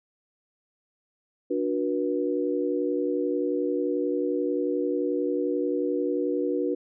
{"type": "tone cluster", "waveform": "sine", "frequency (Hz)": [293.2, 364.5, 482.7], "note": ["D4", "F#4", "B4"], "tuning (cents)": [-3, -26, -40], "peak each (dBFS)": -28, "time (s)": [1.5, 6.75], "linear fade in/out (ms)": 10, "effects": []}